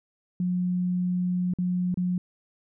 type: tone with dropouts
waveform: sine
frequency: 180 Hz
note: F#3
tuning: 47 cents flat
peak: -23 dBFS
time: 0.4-2.18 s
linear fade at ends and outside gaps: 2 ms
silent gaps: 1.537-1.586 / 1.943-1.973 s
effects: none